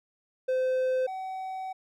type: tone pair in turn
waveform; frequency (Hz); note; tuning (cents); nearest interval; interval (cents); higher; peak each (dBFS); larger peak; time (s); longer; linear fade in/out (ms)
triangle; 515 / 756.8; C5 / F#5; -28 / +39; perfect fifth; 667; second; -22 / -31; first; 0.48-1.07 / 1.07-1.73; second; 10
effects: none